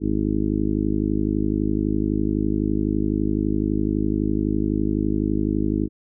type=harmonic tone; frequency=51.91 Hz; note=G#1; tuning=in tune; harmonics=1 / 2 / 3 / 4 / 5 / 6 / 7 / 8; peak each=-28 / -29 / -32 / -26 / -26 / -24 / -31 / -34 dBFS; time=0-5.89 s; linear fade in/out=50 ms; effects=none